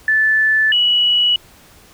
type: tone pair in turn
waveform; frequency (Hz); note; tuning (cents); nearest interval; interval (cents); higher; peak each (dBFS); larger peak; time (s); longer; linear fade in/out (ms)
sine; 1749 / 2934; A6 / F#7; -11 / -15; major sixth; 896; second; -11; neither; 0.08-0.72 / 0.72-1.36; neither; 2
effects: pink hiss -46 dBFS RMS until 1.93 s